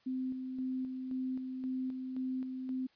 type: tone with tremolo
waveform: sine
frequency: 258.5 Hz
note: C4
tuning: 21 cents flat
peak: -33 dBFS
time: 0.06-2.87 s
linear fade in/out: 10 ms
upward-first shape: square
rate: 1.9 Hz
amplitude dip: 40%
effects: white hiss -69 dBFS RMS until 2.95 s + resampled to 11025 Hz